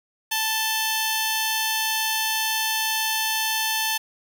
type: tone pair together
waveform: 10% pulse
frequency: 880 / 3111 Hz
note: A5 / G7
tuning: 0 / -14 cents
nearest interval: octave + minor seventh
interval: 2186 cents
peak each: -15 / -19 dBFS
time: 0.31-3.98 s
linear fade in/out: 10 ms
effects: none